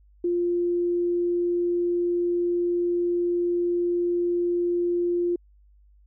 sine tone, 349.2 Hz, F4, in tune, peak -21 dBFS, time 0.24-5.36 s, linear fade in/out 5 ms, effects added 50 Hz sine -53 dBFS peak until 6.06 s

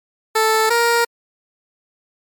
15% pulse tone pair in turn, 440 / 469.2 Hz, A4 / A#4, 0 / +11 cents, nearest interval minor second, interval 111 cents, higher second, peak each -7 dBFS, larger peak neither, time 0.35-0.7 / 0.7-1.05 s, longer neither, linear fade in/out 10 ms, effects MP3 96 kbps

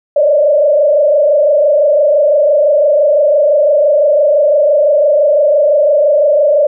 sine tone with frequency modulation, 588 Hz, D5, 2 cents sharp, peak -6 dBFS, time 0.16-6.67 s, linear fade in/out 5 ms, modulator 25.9 Hz, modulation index 1.3, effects none

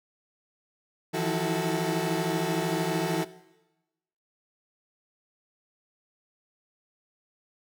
30% pulse tone cluster, 160.2 / 173.3 / 325.2 / 373.9 / 442.2 Hz, E3 / F3 / E4 / F#4 / A4, -49 / -13 / -23 / +18 / +9 cents, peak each -30 dBFS, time 1.13-3.25 s, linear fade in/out 20 ms, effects noise-tail reverb RT60 1.0 s tail -17 dB re dry

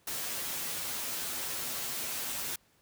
white noise with comb filter, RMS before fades -36 dBFS, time 0.07-2.56 s, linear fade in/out 5 ms, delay 10 ms, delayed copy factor -0.7, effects pink hiss -67 dBFS RMS until 2.81 s + high-pass 60 Hz 12 dB/octave

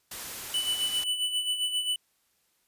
white noise, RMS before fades -38 dBFS, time 0.11-1.04 s, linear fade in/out 5 ms
square tone with tremolo, 2982 Hz, F#7, 13 cents sharp, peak -25 dBFS, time 0.54-1.96 s, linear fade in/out 2 ms, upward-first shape sine, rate 7.5 Hz, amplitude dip 60%
effects white hiss -71 dBFS RMS until 2.67 s + resampled to 32000 Hz

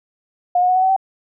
sine tone with pitch steps, 715 / 725.4 / 736 / 746.7 / 757.5 / 768.5 Hz, F5 / F#5 / F#5 / F#5 / F#5 / G5, +41 / -34 / -9 / +16 / +40 / -35 cents, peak -12 dBFS, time 0.55-0.964 s, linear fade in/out 5 ms, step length 69 ms, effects none

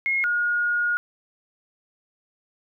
sine tone pair in turn, 2156 / 1435.3 Hz, C#7 / F6, -49 / +47 cents, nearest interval perfect fifth, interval 704 cents, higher first, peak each -20 dBFS, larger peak neither, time 0.06-0.24 / 0.24-0.97 s, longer second, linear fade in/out 0 ms, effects none

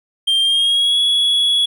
triangle tone with pitch glide, 3178 to 3367 Hz, G7 to G#7, +23 to +23 cents, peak -11 dBFS, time 0.27-1.66 s, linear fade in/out 10 ms, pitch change +100 cents, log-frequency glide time 0.41-0.99 s, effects none

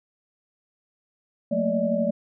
sine tone cluster, 182.5 / 221.7 / 233.6 / 579 / 625 Hz, F#3 / A3 / A#3 / D5 / D#5, -24 / +13 / +4 / -25 / +8 cents, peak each -30 / -26 / -30 / -24 / -32 dBFS, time 1.51-2.11 s, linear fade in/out 10 ms, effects none

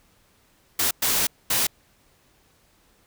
white noise bursts at uneven times, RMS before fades -22 dBFS, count 3, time 0.79-0.91 / 1.02-1.27 / 1.5-1.67 s, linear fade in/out 5 ms, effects pink hiss -61 dBFS RMS until 3.06 s

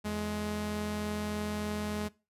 sawtooth tone pair together, 83.34 / 210 Hz, E2 / G#3, +19 / +19 cents, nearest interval octave + major third, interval 1600 cents, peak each -36 / -29 dBFS, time 0.04-2.09 s, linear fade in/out 20 ms, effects noise-tail reverb RT60 0.3 s tail -21 dB re dry + resampled to 32000 Hz

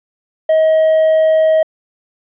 sine tone with hard clipping, 634 Hz, D#5, 32 cents sharp, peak -9 dBFS, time 0.49-1.63 s, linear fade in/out 5 ms, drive 2 dB, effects resampled to 8000 Hz

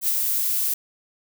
violet noise with ADSR envelope, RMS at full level -20 dBFS, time 0.01-0.74 s, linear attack 70 ms, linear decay 35 ms, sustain -3 dB, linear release 5 ms, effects none

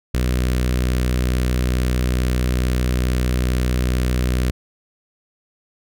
sawtooth tone with notch filter, 62.3 Hz, B1, 16 cents sharp, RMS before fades -19 dBFS, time 0.14-4.51 s, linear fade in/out 5 ms, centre 850 Hz, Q 1.2, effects none

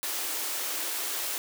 white high-pass noise, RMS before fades -32 dBFS, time 0.03-1.38 s, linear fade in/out 0 ms, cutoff 280 Hz, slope 96 dB/octave, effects none

